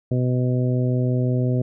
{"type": "harmonic tone", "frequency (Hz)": 125.7, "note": "B2", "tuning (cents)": 31, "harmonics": [1, 2, 3, 4, 5], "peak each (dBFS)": [-19, -25, -29, -31, -33], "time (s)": [0.11, 1.62], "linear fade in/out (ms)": 5, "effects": []}